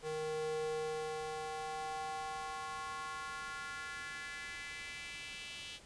square tone with high-pass filter sweep, 155.56 Hz, D#3, in tune, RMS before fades -42 dBFS, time 0.02-5.8 s, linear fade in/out 50 ms, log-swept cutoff 370 to 3000 Hz, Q 3.1, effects pink hiss -58 dBFS RMS until 5.85 s + resampled to 22050 Hz

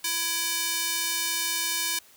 square tone with high-pass filter, 332.9 Hz, E4, 17 cents sharp, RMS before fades -28 dBFS, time 0.04-1.99 s, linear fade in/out 5 ms, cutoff 2800 Hz, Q 0.52, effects white hiss -55 dBFS RMS until 2.16 s

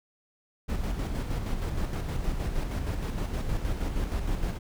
brown noise with tremolo, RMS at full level -28 dBFS, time 0.68-4.59 s, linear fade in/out 20 ms, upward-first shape square, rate 6.4 Hz, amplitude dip 40%, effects none

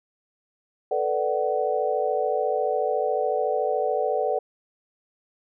sine chord, B minor seventh, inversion third, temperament equal with one note detuned, 440 / 493.9 / 587.3 / 750.3 Hz, A4 / B4 / D5 / F#5, 0 / 0 / 0 / +24 cents, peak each -27 dBFS, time 0.91-4.39 s, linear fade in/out 5 ms, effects none

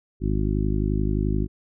harmonic tone, 51.5 Hz, G#1, 14 cents flat, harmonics 1 / 2 / 3 / 4 / 5 / 6 / 7, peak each -24 / -27 / -29 / -30 / -31 / -32 / -32 dBFS, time 0.2-1.48 s, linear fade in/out 50 ms, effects none

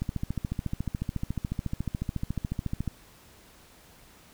click train, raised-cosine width 5 ms, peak -17 dBFS, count 41, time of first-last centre 0.02-2.877 s, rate 14 Hz, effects pink hiss -55 dBFS RMS until 4.33 s

